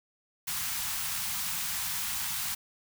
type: band-stop noise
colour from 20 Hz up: white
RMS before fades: -33 dBFS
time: 0.47-2.55 s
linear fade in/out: 10 ms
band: 220 to 770 Hz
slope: 48 dB/octave
effects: none